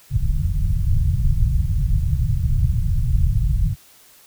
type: low-pass noise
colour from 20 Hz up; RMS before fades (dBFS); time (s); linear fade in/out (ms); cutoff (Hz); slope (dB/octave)
pink; -18; 0.1-3.76; 50; 150; 48
effects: white hiss -50 dBFS RMS until 4.26 s